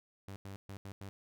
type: tone bursts at uneven times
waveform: sawtooth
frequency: 98.1 Hz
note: G2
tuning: 2 cents sharp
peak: -40 dBFS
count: 5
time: 0.28-0.36 / 0.45-0.56 / 0.69-0.77 / 0.85-0.92 / 1.01-1.09 s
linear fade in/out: 0 ms
effects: none